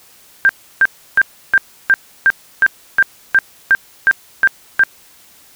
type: tone bursts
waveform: sine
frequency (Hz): 1583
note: G6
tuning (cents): +17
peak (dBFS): -6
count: 13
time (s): 0.45-4.836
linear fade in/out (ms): 0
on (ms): 42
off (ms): 320
effects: white hiss -46 dBFS RMS until 5.55 s